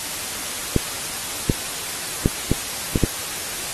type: clicks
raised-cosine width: 3 ms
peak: -3 dBFS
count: 6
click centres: 0.763 / 1.498 / 2.259 / 2.516 / 2.958 / 3.037 s
effects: white hiss -28 dBFS RMS until 3.73 s + AAC 32 kbps